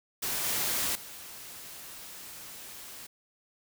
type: noise with level steps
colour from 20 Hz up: white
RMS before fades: -32 / -30 / -45 dBFS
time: 0.22-3.07 s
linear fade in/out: 10 ms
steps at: 0.44 / 0.95 s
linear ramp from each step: 5 ms
effects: none